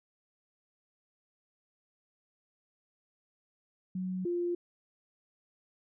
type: tone pair in turn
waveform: sine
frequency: 185 / 349.2 Hz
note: F#3 / F4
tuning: 0 / 0 cents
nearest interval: major seventh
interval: 1100 cents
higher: second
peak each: -32 / -29 dBFS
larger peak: second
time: 3.95-4.25 / 4.25-4.55 s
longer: neither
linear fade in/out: 5 ms
effects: none